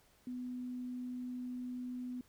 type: tone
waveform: sine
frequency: 249.3 Hz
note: B3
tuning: 16 cents sharp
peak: -39 dBFS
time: 0.27-2.21 s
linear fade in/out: 2 ms
effects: pink hiss -68 dBFS RMS until 2.28 s